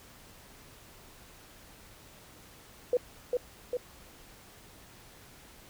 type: tone with echo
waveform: sine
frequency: 492.7 Hz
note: B4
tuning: 4 cents flat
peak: -22 dBFS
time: 2.93-2.97 s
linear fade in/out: 2 ms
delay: 400 ms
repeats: 2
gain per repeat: -3 dB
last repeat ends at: 3.77 s
effects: pink hiss -54 dBFS RMS until 5.69 s